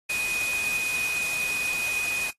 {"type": "tone in noise", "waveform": "sine", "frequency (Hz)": 2489, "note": "D#7", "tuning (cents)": 0, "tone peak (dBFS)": -26, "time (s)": [0.09, 2.31], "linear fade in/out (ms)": 10, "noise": "white", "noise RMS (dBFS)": -33, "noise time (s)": [0.09, 2.31], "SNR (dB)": 4, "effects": ["noise-tail reverb RT60 0.1 s tail -19 dB re dry", "AAC 32 kbps"]}